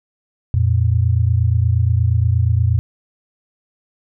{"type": "tone pair together", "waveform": "sine", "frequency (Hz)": [87.31, 115.77], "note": ["F2", "A#2"], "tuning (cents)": [0, -11], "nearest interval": "perfect fourth", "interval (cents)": 489, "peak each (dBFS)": -15, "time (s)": [0.54, 2.79], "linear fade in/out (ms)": 0, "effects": []}